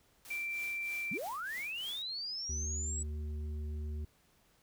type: noise with tremolo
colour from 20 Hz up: white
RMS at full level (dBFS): -49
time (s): 0.25-2.02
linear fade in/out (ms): 0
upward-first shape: triangle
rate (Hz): 3.2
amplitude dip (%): 80
type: tone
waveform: sine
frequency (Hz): 2349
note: D7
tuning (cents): 0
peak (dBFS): -35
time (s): 0.3-1.18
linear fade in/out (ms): 10
type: linear sweep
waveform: sine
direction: up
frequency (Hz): 146.83 to 7900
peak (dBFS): -37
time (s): 1.11-3.03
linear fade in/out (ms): 5
type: harmonic tone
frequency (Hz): 75.3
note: D2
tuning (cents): +44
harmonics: 1 / 3 / 5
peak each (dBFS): -36 / -51 / -54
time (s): 2.49-4.05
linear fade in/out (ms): 5
effects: pink hiss -69 dBFS RMS until 4.62 s